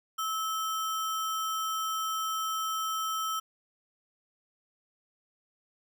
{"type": "tone with sample-and-hold", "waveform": "sine", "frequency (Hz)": 1300, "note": "E6", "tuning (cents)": -24, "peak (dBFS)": -29, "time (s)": [0.18, 3.4], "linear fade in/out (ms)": 10, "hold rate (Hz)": 4410, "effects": []}